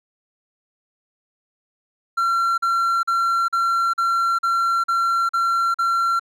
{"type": "tone bursts", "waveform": "triangle", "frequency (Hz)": 1364, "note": "F6", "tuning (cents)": -41, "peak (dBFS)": -15, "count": 9, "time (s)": [2.17, 6.196], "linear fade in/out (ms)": 10, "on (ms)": 410, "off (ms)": 42, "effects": []}